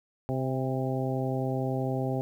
harmonic tone with a mistuned harmonic, 130.8 Hz, C3, in tune, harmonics 1 / 2 / 3 / 4 / 5 / 6, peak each -30 / -33 / -35 / -36 / -37 / -38 dBFS, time 0.29-2.21 s, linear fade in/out 0 ms, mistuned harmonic 6, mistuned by +28 cents, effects 10-bit

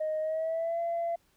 sine tone with pitch glide, 622.3 to 678.6 Hz, D#5 to F5, 0 to -50 cents, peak -27 dBFS, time 0-1.16 s, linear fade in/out 10 ms, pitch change +150 cents, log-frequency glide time 0.2-0.8 s, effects tanh soft clip ceiling -25 dBFS + pink hiss -69 dBFS RMS until 1.36 s

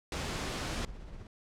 pink noise, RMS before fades -36 dBFS, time 0.12-0.85 s, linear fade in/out 2 ms
brown noise with tremolo, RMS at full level -43 dBFS, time 0.63-1.27 s, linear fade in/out 2 ms, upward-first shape sine, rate 16 Hz, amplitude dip 35%
effects low-pass 7000 Hz 12 dB/octave

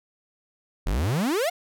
45% pulse exponential sweep, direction up, 38.89 to 740 Hz, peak -22 dBFS, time 0.86-1.5 s, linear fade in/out 10 ms, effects none

